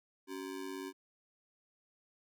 square ring-modulated tone, 329.6 Hz, E4, in tune, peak -38 dBFS, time 0.27-0.93 s, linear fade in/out 50 ms, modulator 48.7 Hz, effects none

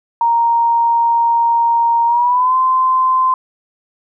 sine tone with pitch glide, 932.3 to 1034.5 Hz, A#5 to C6, 0 to -20 cents, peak -10 dBFS, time 0.21-3.34 s, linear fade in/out 2 ms, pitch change +180 cents, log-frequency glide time 2.06-2.56 s, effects none

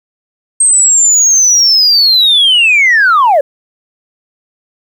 sine linear sweep, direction down, 8440 to 533 Hz, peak -3 dBFS, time 0.6-3.41 s, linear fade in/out 5 ms, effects tanh soft clip ceiling -2 dBFS + 7-bit

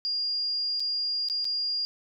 sine tone with dropouts, 4823 Hz, D8, 45 cents sharp, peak -26 dBFS, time 0.05-1.85 s, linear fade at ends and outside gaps 0 ms, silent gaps 0.797-0.803 / 1.286-1.299 / 1.445-1.452 s, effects none

